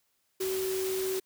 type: tone in noise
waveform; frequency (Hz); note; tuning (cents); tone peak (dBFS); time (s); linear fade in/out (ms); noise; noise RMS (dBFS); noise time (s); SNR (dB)
sine; 378.4; F#4; +39; -29; 0.4-1.2; 10; white; -38; 0.4-1.2; +6
effects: white hiss -74 dBFS RMS until 1.25 s